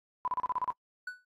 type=tone bursts; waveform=sine; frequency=1000 Hz; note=B5; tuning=21 cents sharp; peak=-28 dBFS; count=8; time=0.25-0.704 s; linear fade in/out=0 ms; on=27 ms; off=34 ms
type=tone with exponential decay; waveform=triangle; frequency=1484 Hz; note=F#6; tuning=5 cents sharp; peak=-31 dBFS; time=1.07-1.25 s; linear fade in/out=5 ms; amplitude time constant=37 ms
effects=noise-tail reverb RT60 0.1 s tail -25 dB re dry + AAC 48 kbps